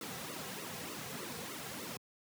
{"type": "noise with flanger", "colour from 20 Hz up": "pink", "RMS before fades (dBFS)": -43, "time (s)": [0.01, 1.97], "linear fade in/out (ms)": 2, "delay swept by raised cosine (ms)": [1.2, 3.4], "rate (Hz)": 3.3, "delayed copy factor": -0.85, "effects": ["high-pass 150 Hz 12 dB/octave"]}